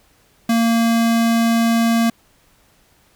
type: tone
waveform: square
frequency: 230 Hz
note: A#3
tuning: 23 cents flat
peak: -14 dBFS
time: 0.49-2.1 s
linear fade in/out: 5 ms
effects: pink hiss -56 dBFS RMS until 3.15 s